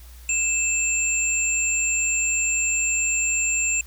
sine tone pair together, 2637 / 7352 Hz, E7 / A#8, 0 / -25 cents, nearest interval octave + tritone, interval 1775 cents, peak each -23 / -22 dBFS, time 0.29-3.81 s, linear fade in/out 2 ms, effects added 60 Hz sine -41 dBFS peak until 3.86 s + white hiss -51 dBFS RMS until 3.86 s

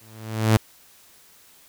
sawtooth tone with exponential growth, 110 Hz, A2, in tune, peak -8 dBFS, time 0.01-0.57 s, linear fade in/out 5 ms, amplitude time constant 120 ms, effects white hiss -53 dBFS RMS until 1.68 s

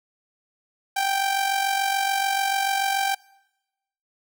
sawtooth tone with amplitude modulation, 784 Hz, G5, in tune, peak -15 dBFS, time 0.96-3.15 s, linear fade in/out 10 ms, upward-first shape sine, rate 46.9 Hz, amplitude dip 55%, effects noise-tail reverb RT60 1.0 s tail -25 dB re dry

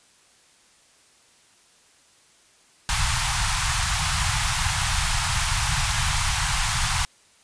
pink band-stop noise, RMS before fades -23 dBFS, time 2.89-7.05 s, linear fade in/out 0 ms, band 150 to 790 Hz, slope 48 dB/octave, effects white hiss -57 dBFS RMS until 7.43 s + resampled to 22050 Hz

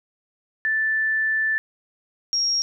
sine tone pair in turn, 1760 / 5588 Hz, A6 / F8, 0 / 0 cents, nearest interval octave + minor sixth, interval 2000 cents, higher second, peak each -19 dBFS, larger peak neither, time 0.65-1.58 / 2.33-2.62 s, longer first, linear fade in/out 0 ms, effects none

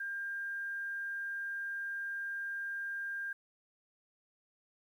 sine tone with quantisation, 1600 Hz, G6, 35 cents sharp, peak -36 dBFS, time 0-3.33 s, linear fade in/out 5 ms, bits 11, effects none

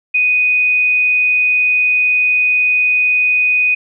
sine tone, 2489 Hz, D#7, in tune, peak -10 dBFS, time 0.14-3.75 s, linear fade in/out 10 ms, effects none

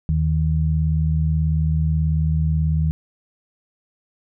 sine tone pair together, 78.35 / 156.7 Hz, D#2 / D#3, +13 / +13 cents, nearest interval octave, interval 1200 cents, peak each -19 dBFS, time 0.09-2.91 s, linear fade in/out 0 ms, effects none

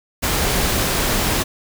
pink noise, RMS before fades -19 dBFS, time 0.22-1.44 s, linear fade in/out 20 ms, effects none

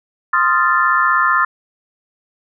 sine chord, F dominant seventh, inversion second, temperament equal with one note detuned, 1046.5 / 1244.5 / 1380.1 / 1760 Hz, C6 / Eb6 / F6 / A6, 0 / 0 / -21 / 0 cents, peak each -17 dBFS, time 0.33-1.45 s, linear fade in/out 5 ms, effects none

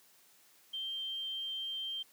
sine tone, 3152 Hz, G7, 9 cents sharp, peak -36 dBFS, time 0.73-2.03 s, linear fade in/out 10 ms, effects white hiss -64 dBFS RMS until 2.12 s + high-pass 150 Hz 12 dB/octave

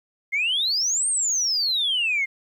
sine exponential two-way sweep, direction up then down, 2083 to 8870 to 2083 Hz, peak -19 dBFS, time 0.32-2.26 s, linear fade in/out 20 ms, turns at 1.08 s, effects tanh soft clip ceiling -16 dBFS + 10-bit

